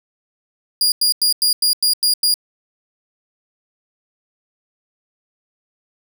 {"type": "tone bursts", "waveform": "sawtooth", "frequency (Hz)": 4844, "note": "D#8", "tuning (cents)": -47, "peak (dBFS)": -10, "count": 8, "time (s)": [0.81, 2.341], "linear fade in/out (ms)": 2, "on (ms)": 110, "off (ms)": 93, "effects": []}